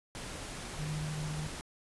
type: tone in noise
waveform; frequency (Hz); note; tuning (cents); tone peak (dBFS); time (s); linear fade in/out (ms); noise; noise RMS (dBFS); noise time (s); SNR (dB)
sine; 152.4; D#3; -36; -35; 0.79-1.47; 0; pink; -42; 0.15-1.61; +4
effects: resampled to 24000 Hz